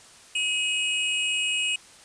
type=tone pair together; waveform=square; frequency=2536 / 2899 Hz; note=D#7 / F#7; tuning=+32 / -36 cents; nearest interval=major second; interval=232 cents; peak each=-27 dBFS; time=0.35-1.76 s; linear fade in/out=5 ms; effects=white hiss -50 dBFS RMS until 2.04 s + resampled to 22050 Hz